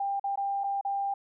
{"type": "tone with dropouts", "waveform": "sine", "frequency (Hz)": 795, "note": "G5", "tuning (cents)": 24, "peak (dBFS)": -27, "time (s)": [0, 1.14], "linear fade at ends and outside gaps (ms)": 5, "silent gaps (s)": [[0.197, 0.24], [0.358, 0.374], [0.637, 0.64], [0.812, 0.849]], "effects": []}